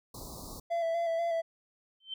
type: band-stop noise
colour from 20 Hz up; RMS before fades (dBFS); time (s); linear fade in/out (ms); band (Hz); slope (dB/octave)
pink; -44; 0.14-0.6; 5; 1200 to 3900; 96
type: tone with vibrato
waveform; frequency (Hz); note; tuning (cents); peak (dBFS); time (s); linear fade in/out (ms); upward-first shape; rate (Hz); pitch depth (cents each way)
triangle; 670; E5; +28; -26; 0.7-1.42; 20; square; 4.1; 24
type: tone with exponential growth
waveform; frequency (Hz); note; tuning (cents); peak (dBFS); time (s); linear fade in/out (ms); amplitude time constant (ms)
sine; 3100; G7; -20; -32; 2-2.14; 5; 30
effects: none